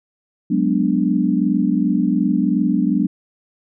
sine chord, G# half-diminished seventh, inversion third, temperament equal, 185 / 207.7 / 246.9 / 293.7 Hz, F#3 / G#3 / B3 / D4, 0 / 0 / 0 / 0 cents, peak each -20 dBFS, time 0.5-3.07 s, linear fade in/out 10 ms, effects none

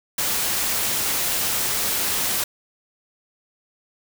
white noise, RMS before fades -23 dBFS, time 0.18-2.44 s, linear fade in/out 5 ms, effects none

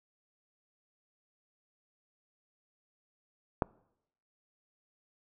click, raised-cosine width 1 ms, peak -12 dBFS, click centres 3.622 s, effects noise-tail reverb RT60 0.8 s tail -25 dB re dry

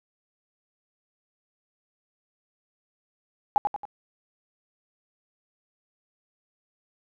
sine tone with echo, 825 Hz, G#5, 12 cents flat, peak -15 dBFS, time 3.56-3.58 s, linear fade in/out 0 ms, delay 91 ms, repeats 3, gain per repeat -6 dB, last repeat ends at 3.853 s, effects none

